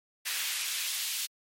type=noise with high-pass filter sweep; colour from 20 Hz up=pink; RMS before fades=-33 dBFS; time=0.25-1.27 s; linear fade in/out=20 ms; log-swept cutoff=2100 to 3400 Hz; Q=1.1; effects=MP3 64 kbps